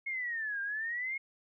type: exponential two-way sweep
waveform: sine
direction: down then up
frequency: 2176 to 1590 to 2176 Hz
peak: -33 dBFS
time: 0.06-1.18 s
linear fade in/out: 10 ms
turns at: 0.61 s
effects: none